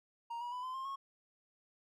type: tone with pitch steps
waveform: triangle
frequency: 935 / 964.6 / 995.2 / 1026.7 / 1059.2 / 1092.8 Hz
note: A#5 / B5 / B5 / C6 / C6 / C#6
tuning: +5 / -41 / +13 / -33 / +21 / -25 cents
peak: -37 dBFS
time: 0.3-0.96 s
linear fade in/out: 10 ms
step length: 110 ms
effects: none